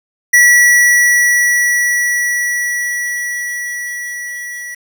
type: tone with level ramp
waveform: square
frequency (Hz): 1942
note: B6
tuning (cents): -30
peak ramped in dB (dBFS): -5 to -25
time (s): 0.33-4.75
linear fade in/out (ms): 10
effects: 7-bit